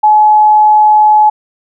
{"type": "tone", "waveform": "sine", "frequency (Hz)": 851, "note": "G#5", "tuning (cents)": 42, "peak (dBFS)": -3, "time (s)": [0.03, 1.3], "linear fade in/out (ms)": 10, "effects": []}